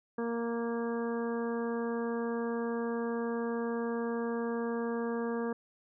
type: harmonic tone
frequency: 233.1 Hz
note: A#3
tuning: in tune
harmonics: 1 / 2 / 3 / 4 / 5 / 6 / 7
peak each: -34 / -34 / -46 / -44 / -45 / -53 / -46 dBFS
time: 0.18-5.53 s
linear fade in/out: 5 ms
effects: none